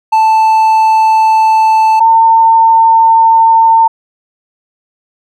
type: tone pair in turn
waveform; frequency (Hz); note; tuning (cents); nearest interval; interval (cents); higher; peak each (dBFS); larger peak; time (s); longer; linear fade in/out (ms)
triangle / sine; 880 / 903.2; A5 / A5; 0 / +45; unison; 45; second; -3; neither; 0.12-2 / 2-3.88; neither; 10
effects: none